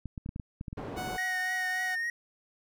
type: clicks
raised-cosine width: 5 ms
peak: -25 dBFS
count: 9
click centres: 0.057 / 0.178 / 0.261 / 0.291 / 0.361 / 0.398 / 0.611 / 0.682 / 0.729 s
type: low-pass noise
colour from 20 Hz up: white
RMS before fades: -39 dBFS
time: 0.77-1.17 s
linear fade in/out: 5 ms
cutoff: 610 Hz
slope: 12 dB/octave
type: tone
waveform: sawtooth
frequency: 740 Hz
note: F#5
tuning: in tune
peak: -32 dBFS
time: 0.96-1.96 s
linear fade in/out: 20 ms
type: tone with vibrato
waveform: triangle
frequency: 1864.7 Hz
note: A#6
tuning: in tune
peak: -28 dBFS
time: 1.18-2.1 s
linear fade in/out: 2 ms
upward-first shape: triangle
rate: 3.5 Hz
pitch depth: 38 cents each way
effects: none